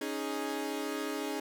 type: chord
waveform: sawtooth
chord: C# suspended second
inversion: none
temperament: equal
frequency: 277.2 / 311.1 / 415.3 Hz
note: C#4 / D#4 / G#4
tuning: 0 / 0 / 0 cents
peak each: -34 dBFS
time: 0.01-1.4 s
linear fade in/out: 5 ms
effects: none